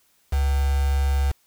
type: tone with quantisation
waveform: sine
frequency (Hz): 69.3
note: C#2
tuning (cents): 0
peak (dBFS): -18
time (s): 0.32-1.32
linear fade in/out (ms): 10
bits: 5
effects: white hiss -63 dBFS RMS until 1.46 s